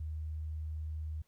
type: tone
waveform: sine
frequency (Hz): 77.78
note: D#2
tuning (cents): 0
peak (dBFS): -36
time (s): 0-1.22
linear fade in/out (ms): 5
effects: pink hiss -75 dBFS RMS until 1.27 s